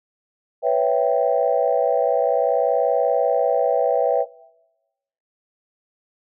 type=chord; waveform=sine; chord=C# half-diminished seventh; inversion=third; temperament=equal; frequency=493.9 / 554.4 / 659.3 / 784 Hz; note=B4 / C#5 / E5 / G5; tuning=0 / 0 / 0 / 0 cents; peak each=-20 / -21 / -20 / -23 dBFS; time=0.62-4.26 s; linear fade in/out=50 ms; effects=noise-tail reverb RT60 1.0 s tail -21 dB re dry + tanh soft clip ceiling -5 dBFS